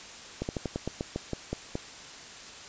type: slowing click train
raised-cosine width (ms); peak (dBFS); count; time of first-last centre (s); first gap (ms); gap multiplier
2; -17; 11; 0.42-1.754; 69; 1.14
effects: white hiss -45 dBFS RMS until 2.68 s + resampled to 16000 Hz